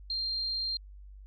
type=tone; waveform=sine; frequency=4186 Hz; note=C8; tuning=in tune; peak=-30 dBFS; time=0.1-0.77 s; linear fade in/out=2 ms; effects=added 49 Hz sine -46 dBFS peak until 1.26 s